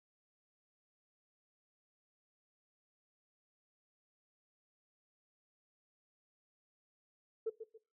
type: tone with echo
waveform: sine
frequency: 446.2 Hz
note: A4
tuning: 24 cents sharp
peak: -31 dBFS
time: 7.46-7.5 s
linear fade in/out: 10 ms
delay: 140 ms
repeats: 2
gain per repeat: -10 dB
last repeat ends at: 7.78 s
effects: noise-tail reverb RT60 0.3 s tail -19 dB re dry + tanh soft clip ceiling -28 dBFS